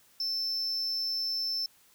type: tone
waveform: triangle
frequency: 5310 Hz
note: E8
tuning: 12 cents sharp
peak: -28 dBFS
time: 0.2-1.66 s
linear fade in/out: 2 ms
effects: white hiss -62 dBFS RMS until 1.94 s